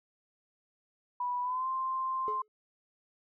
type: tone with pitch glide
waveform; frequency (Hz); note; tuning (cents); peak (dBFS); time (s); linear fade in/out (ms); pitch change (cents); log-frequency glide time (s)
sine; 983 to 1047.5; B5 to C6; -8 to +2; -30; 1.2-2.42; 5; +110; 1.42-1.67
type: tone with exponential decay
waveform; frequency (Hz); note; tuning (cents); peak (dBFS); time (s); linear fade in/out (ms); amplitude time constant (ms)
triangle; 427.6; A4; -49; -31; 2.28-2.48; 0; 43
effects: none